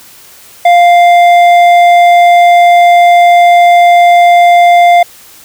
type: tone with hard clipping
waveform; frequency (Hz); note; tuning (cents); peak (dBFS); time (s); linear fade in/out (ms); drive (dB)
sine; 698.5; F5; 0; -3; 0.65-5.03; 5; 8
effects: white hiss -36 dBFS RMS until 5.44 s